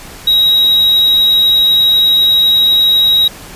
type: tone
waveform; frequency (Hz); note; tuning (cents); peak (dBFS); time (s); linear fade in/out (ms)
triangle; 3822; A#7; +43; -5; 0.27-3.28; 5
effects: pink hiss -32 dBFS RMS until 3.55 s + resampled to 32000 Hz